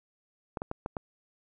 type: clicks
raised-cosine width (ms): 1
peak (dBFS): -19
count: 5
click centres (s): 0.572 / 0.619 / 0.714 / 0.861 / 0.968
effects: none